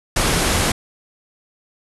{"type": "low-pass noise", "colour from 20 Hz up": "pink", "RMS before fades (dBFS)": -18, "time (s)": [0.16, 0.72], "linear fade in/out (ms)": 5, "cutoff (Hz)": 12000, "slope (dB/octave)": 96, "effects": []}